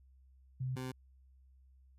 sine / 20% pulse tone pair in turn, 129 / 129 Hz, C3 / C3, -24 / -24 cents, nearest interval unison, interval 0 cents, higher neither, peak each -34 / -34 dBFS, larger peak neither, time 0.6-0.76 / 0.76-0.92 s, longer neither, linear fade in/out 10 ms, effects added 65 Hz sine -60 dBFS peak until 1.98 s + resampled to 32000 Hz

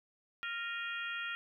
harmonic tone with a mistuned harmonic, 465.4 Hz, A#4, 3 cents flat, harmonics 3 / 4 / 5 / 6 / 7, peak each -40 / -42 / -44 / -46 / -47 dBFS, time 0.43-1.35 s, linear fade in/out 0 ms, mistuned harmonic 5, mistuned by +96 cents, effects 12-bit

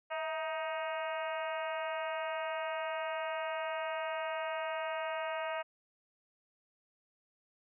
harmonic tone with a mistuned harmonic, 313.7 Hz, D#4, 14 cents sharp, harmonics 2 / 3 / 4 / 5 / 6 / 7 / 8 / 9, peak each -37 / -41 / -43 / -45 / -47 / -48 / -49 / -50 dBFS, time 0.1-5.63 s, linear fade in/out 20 ms, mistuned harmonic 2, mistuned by +50 cents, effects none

